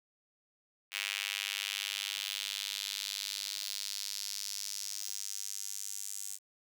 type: tone with high-pass filter sweep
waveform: square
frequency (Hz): 49.96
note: G1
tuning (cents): +34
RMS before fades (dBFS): -39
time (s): 0.91-6.39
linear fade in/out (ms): 50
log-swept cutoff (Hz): 2500 to 7500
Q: 2.3
effects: none